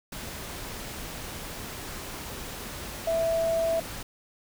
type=tone in noise; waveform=sine; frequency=659.3 Hz; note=E5; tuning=in tune; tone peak=-23 dBFS; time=3.07-3.8 s; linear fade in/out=5 ms; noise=pink; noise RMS=-38 dBFS; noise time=0.12-4.03 s; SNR=+12 dB; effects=none